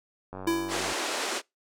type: click train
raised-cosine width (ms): 1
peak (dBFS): -25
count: 57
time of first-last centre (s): 0.33-0.923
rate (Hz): 94.4
type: tone with exponential decay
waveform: square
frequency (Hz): 334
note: E4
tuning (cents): +23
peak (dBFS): -22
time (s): 0.47-1.16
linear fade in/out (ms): 5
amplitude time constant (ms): 150
type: band-pass noise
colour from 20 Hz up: pink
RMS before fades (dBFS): -31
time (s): 0.68-1.42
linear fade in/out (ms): 50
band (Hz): 340 to 8800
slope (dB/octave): 24
effects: noise-tail reverb RT60 0.2 s tail -25 dB re dry